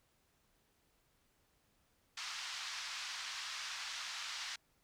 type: band-pass noise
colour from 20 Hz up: white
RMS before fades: -44 dBFS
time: 2.17-4.56 s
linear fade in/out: 5 ms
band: 990 to 5600 Hz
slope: 24 dB/octave
effects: pink hiss -75 dBFS RMS until 4.83 s